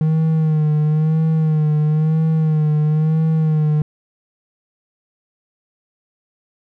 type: tone with vibrato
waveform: triangle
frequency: 155.56 Hz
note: D#3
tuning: in tune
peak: -11 dBFS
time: 0.01-3.82 s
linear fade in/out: 2 ms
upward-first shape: sine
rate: 1 Hz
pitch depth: 48 cents each way
effects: none